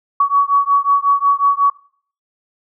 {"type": "beating tone pair", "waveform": "sine", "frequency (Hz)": [1125, 1130.5], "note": ["C#6", "C#6"], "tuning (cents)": [25, 34], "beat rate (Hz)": 5.5, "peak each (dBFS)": -14, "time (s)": [0.2, 1.7], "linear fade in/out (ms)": 5, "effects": ["noise-tail reverb RT60 0.5 s tail -19 dB re dry"]}